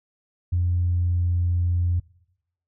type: tone with pitch glide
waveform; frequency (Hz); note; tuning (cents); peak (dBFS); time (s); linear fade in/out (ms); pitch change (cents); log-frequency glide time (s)
sine; 88.1 to 87.49; F2 to F2; +16 to +4; -18; 0.52-2; 10; -12; 0.71-1.32
effects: noise-tail reverb RT60 0.8 s tail -22 dB re dry + tanh soft clip ceiling -14 dBFS